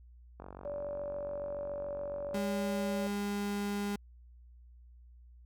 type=click train; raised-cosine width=1 ms; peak=-32 dBFS; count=94; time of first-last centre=0.4-2.375 s; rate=47.1 Hz
type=tone with pitch glide; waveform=sine; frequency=578 to 572.7 Hz; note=D5 to D5; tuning=-28 to -44 cents; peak=-36 dBFS; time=0.65-3.07 s; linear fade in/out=0 ms; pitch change=-16 cents; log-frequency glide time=0.89-2.55 s
type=tone; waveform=35% pulse; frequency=203.2 Hz; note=G#3; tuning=38 cents flat; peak=-31 dBFS; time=2.34-3.96 s; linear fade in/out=5 ms
effects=added 60 Hz sine -53 dBFS peak until 5.45 s